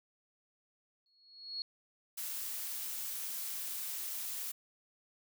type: tone with exponential growth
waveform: sine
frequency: 4330 Hz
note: C#8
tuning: 41 cents flat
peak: -34 dBFS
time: 1.06-1.62 s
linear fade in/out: 1 ms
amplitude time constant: 120 ms
type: noise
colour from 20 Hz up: blue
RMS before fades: -40 dBFS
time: 2.17-4.52 s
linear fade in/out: 10 ms
effects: none